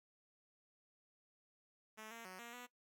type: tone with pitch steps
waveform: 5% pulse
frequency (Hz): 217.4 / 230.5 / 185.5 / 235.9 / 245.4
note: A3 / A#3 / F#3 / A#3 / B3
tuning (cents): -21 / -19 / +5 / +21 / -11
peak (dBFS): -39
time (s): 1.97-2.67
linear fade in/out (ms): 20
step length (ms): 140
effects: noise-tail reverb RT60 0.1 s tail -17 dB re dry